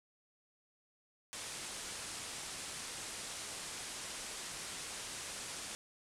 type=low-pass noise; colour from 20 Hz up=white; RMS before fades=-45 dBFS; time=1.33-5.75 s; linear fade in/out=0 ms; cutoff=10000 Hz; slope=48 dB/octave; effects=none

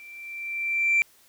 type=tone with level ramp; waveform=sine; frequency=2349 Hz; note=D7; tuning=in tune; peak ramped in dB=-43 to -15 dBFS; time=0-1.02 s; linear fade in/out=0 ms; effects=tanh soft clip ceiling -15 dBFS + white hiss -58 dBFS RMS until 1.28 s

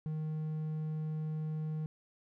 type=tone; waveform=triangle; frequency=155.56 Hz; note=D#3; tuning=in tune; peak=-32 dBFS; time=0.06-1.86 s; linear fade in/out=0 ms; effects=none

